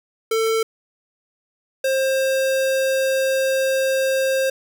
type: tone pair in turn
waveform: square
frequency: 446.9 / 531.5 Hz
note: A4 / C5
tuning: +27 / +27 cents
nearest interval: minor third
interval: 300 cents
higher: second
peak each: -18 dBFS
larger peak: neither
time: 0.31-0.63 / 1.84-4.5 s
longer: second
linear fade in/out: 5 ms
effects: 10-bit